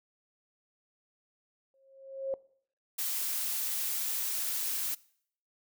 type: tone with exponential growth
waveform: sine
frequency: 539 Hz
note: C#5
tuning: 49 cents flat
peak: -27 dBFS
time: 1.74-2.34 s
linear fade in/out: 1 ms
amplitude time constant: 130 ms
type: noise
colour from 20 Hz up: blue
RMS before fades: -33 dBFS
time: 2.98-4.95 s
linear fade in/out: 10 ms
effects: noise-tail reverb RT60 0.6 s tail -22 dB re dry